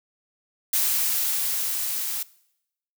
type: noise with level ramp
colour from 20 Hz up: blue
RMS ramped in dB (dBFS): -22 to -29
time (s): 0.73-2.23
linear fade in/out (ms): 5
effects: noise-tail reverb RT60 0.8 s tail -21 dB re dry